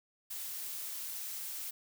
blue noise, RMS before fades -41 dBFS, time 0.3-1.71 s, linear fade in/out 10 ms, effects none

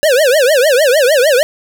square tone with vibrato, 554.4 Hz, C#5, in tune, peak -8 dBFS, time 0.03-1.43 s, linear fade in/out 0 ms, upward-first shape triangle, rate 6.6 Hz, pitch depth 290 cents each way, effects none

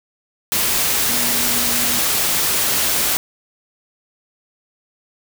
sine tone in noise, 240 Hz, B3, 49 cents flat, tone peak -29 dBFS, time 1.09-1.99 s, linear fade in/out 0 ms, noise white, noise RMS -18 dBFS, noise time 0.52-3.17 s, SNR -14 dB, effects none

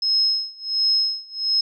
sine tone with tremolo, 5160 Hz, E8, 38 cents flat, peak -15 dBFS, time 0.02-1.61 s, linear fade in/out 5 ms, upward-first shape sine, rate 1.4 Hz, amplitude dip 95%, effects none

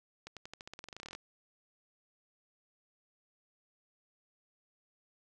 accelerating click train, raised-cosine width 0.2 ms, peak -28 dBFS, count 19, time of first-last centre 0.27-1.15 s, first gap 97 ms, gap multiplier 0.91, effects none

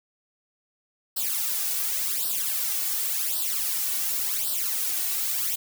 blue noise with flanger, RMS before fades -27 dBFS, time 1.16-5.56 s, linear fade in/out 10 ms, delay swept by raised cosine 0.22 to 2.72 ms, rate 0.9 Hz, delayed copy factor +0.85, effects none

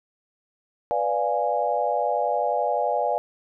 sine chord, B diminished seventh, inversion none, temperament equal with one note detuned, 495.3 / 587.3 / 698.5 / 830.6 Hz, B4 / D5 / F5 / Ab5, +5 / 0 / 0 / 0 cents, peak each -28 / -26 / -26 / -26 dBFS, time 0.91-3.18 s, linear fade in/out 0 ms, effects none

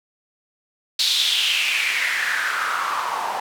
white noise with band-pass filter sweep, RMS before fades -22 dBFS, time 0.99-3.4 s, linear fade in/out 5 ms, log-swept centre 4100 to 830 Hz, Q 4.8, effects none

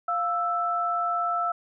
sine tone pair together, 698.5 / 1321.6 Hz, F5 / E6, 0 / +4 cents, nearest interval major seventh, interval 1104 cents, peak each -28 / -25 dBFS, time 0.08-1.52 s, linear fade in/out 5 ms, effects none

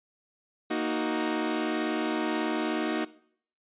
sawtooth chord, D# minor, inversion second, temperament equal, 233.1 / 311.1 / 370 Hz, A#3 / D#4 / F#4, 0 / 0 / 0 cents, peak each -29 / -26 / -28 dBFS, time 0.7-3.05 s, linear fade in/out 10 ms, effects noise-tail reverb RT60 0.6 s tail -19 dB re dry + resampled to 8000 Hz

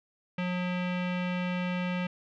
square tone with low-pass filter, 180 Hz, F#3, 47 cents flat, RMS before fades -31 dBFS, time 0.38-2.07 s, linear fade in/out 5 ms, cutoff 2600 Hz, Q 3, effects none

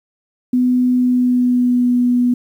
sine tone with pitch glide, 250 to 245.4 Hz, B3 to B3, +21 to -11 cents, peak -11 dBFS, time 0.53-2.34 s, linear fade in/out 5 ms, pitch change -32 cents, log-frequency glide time 0.96-1.94 s, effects 8-bit

